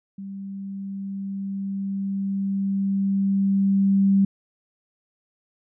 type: tone with level ramp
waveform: sine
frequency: 196 Hz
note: G3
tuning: in tune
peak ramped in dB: -32 to -14 dBFS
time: 0.18-4.25 s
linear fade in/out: 5 ms
effects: none